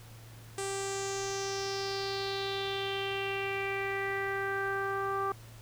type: tone with low-pass filter sweep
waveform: sawtooth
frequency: 392 Hz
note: G4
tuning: in tune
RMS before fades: -34 dBFS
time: 0.58-5.32 s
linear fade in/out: 2 ms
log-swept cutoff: 8500 to 1200 Hz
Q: 4.7
effects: added 113 Hz sine -49 dBFS peak until 5.61 s + pink hiss -55 dBFS RMS until 5.61 s